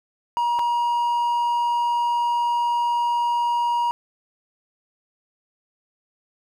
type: tone with dropouts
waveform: triangle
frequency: 952 Hz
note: A#5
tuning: 36 cents sharp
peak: -17 dBFS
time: 0.37-3.91 s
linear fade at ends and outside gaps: 0 ms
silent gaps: 0.589-0.593 s
effects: none